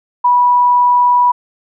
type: tone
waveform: sine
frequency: 979 Hz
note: B5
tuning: 15 cents flat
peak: -7 dBFS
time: 0.24-1.32 s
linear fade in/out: 10 ms
effects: none

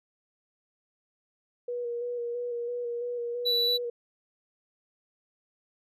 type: tone with vibrato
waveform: sine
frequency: 480 Hz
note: B4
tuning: 49 cents flat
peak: -30 dBFS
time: 1.68-3.9 s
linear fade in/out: 5 ms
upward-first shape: square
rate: 3 Hz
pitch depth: 20 cents each way
type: tone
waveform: triangle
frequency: 3951 Hz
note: B7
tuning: in tune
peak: -22 dBFS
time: 3.45-3.78 s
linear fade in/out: 20 ms
effects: resampled to 32000 Hz

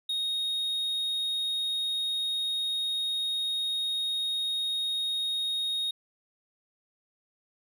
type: tone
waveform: triangle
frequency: 3732 Hz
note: A#7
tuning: 1 cent sharp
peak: -26 dBFS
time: 0.09-5.91 s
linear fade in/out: 5 ms
effects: none

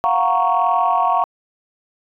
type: chord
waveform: sine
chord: Gb major seventh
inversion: third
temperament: equal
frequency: 698.5 / 740 / 932.3 / 1108.7 Hz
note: F5 / Gb5 / Bb5 / Db6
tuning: 0 / 0 / 0 / 0 cents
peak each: -19 / -19 / -19 / -18 dBFS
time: 0.04-1.24 s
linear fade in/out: 0 ms
effects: tanh soft clip ceiling -6 dBFS

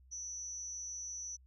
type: tone with amplitude modulation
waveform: sine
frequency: 5940 Hz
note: F#8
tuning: 6 cents sharp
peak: -37 dBFS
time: 0.11-1.37 s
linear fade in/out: 20 ms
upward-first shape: sine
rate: 254 Hz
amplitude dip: 80%
effects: added 64 Hz sine -59 dBFS peak until 1.46 s

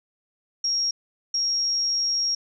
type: tone bursts at uneven times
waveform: sine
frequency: 5588 Hz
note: F8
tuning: in tune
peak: -21 dBFS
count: 2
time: 0.64-0.91 / 1.34-2.35 s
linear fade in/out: 5 ms
effects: none

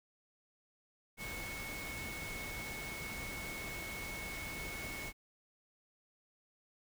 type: tone in noise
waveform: sine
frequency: 2200 Hz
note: C#7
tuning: 14 cents flat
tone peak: -44 dBFS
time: 1.17-5.13 s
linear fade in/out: 50 ms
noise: pink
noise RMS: -45 dBFS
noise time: 1.17-5.13 s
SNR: -2 dB
effects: none

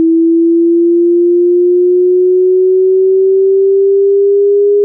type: linear sweep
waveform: sine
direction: up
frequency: 326.4 to 410 Hz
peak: -5 dBFS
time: 0-4.84 s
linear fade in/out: 0 ms
effects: none

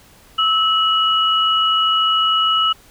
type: tone pair together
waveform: sine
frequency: 1303 / 2925 Hz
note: E6 / F#7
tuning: -20 / -21 cents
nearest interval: octave + major second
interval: 1399 cents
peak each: -16 dBFS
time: 0.38-2.73 s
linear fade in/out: 10 ms
effects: pink hiss -48 dBFS RMS until 2.9 s

